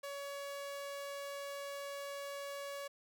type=tone; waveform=sawtooth; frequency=563 Hz; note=C#5; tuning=27 cents sharp; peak=-38 dBFS; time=0.03-2.88 s; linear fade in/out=10 ms; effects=none